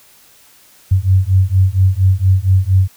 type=beating tone pair; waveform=sine; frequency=92.5 / 96.8 Hz; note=F#2 / G2; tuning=0 / -21 cents; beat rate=4.3 Hz; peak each=-12 dBFS; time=0.91-2.88 s; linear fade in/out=10 ms; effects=white hiss -47 dBFS RMS until 2.96 s